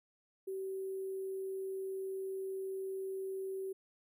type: tone with sample-and-hold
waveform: sine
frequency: 383.6 Hz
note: G4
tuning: 37 cents flat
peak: -37 dBFS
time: 0.47-3.73 s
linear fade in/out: 10 ms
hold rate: 11025 Hz
effects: none